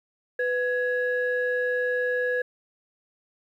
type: tone pair together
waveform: sine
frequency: 497.4 / 1673 Hz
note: B4 / G#6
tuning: +12 / +12 cents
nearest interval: octave + major sixth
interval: 2100 cents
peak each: -24 / -26 dBFS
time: 0.39-2.42 s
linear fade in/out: 5 ms
effects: tanh soft clip ceiling -16 dBFS + 10-bit